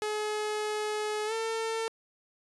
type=tone with pitch glide; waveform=sawtooth; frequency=424.5 to 449.7 Hz; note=G#4 to A4; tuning=+38 to +38 cents; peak=-26 dBFS; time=0.02-1.88 s; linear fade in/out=0 ms; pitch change=+100 cents; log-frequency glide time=1.26-1.33 s; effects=resampled to 24000 Hz